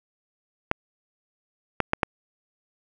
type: clicks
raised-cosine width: 0.5 ms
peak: -5 dBFS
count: 4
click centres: 0.714 / 1.803 / 1.934 / 2.032 s
effects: none